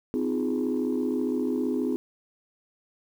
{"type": "chord", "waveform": "sine", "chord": "F minor seventh", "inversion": "second", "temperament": "equal with one note detuned", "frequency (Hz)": [256.2, 311.1, 349.2, 415.3], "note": ["C4", "Eb4", "F4", "Ab4"], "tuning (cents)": [-36, 0, 0, 0], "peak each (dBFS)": [-26, -30, -31, -30], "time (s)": [0.14, 1.96], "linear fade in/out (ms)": 0, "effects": ["tanh soft clip ceiling -18 dBFS", "9-bit"]}